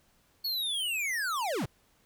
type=linear sweep; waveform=square; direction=down; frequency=4435 to 82.41 Hz; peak=-30 dBFS; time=0.44-1.66 s; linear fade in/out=10 ms; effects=pink hiss -67 dBFS RMS until 2.05 s